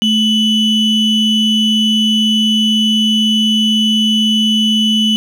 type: ring-modulated tone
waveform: triangle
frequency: 1598 Hz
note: G6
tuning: 33 cents sharp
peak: -5 dBFS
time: 0.02-5.16 s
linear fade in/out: 0 ms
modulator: 1380 Hz
effects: none